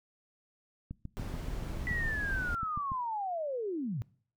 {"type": "click train", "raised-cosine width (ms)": 5, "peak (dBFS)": -27, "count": 15, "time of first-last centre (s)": [0.91, 2.919], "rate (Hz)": 6.97}
{"type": "noise", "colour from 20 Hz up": "brown", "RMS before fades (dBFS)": -37, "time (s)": [1.17, 2.55], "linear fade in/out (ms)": 0}
{"type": "linear sweep", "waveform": "sine", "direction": "down", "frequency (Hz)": [1975.5, 100], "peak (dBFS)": -32, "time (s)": [1.87, 4.02], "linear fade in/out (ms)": 0}
{"effects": ["noise-tail reverb RT60 0.5 s tail -22 dB re dry"]}